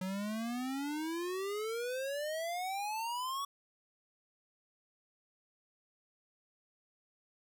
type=exponential sweep; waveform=square; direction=up; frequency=183.2 to 1136 Hz; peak=-36 dBFS; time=0.01-3.45 s; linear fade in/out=5 ms; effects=none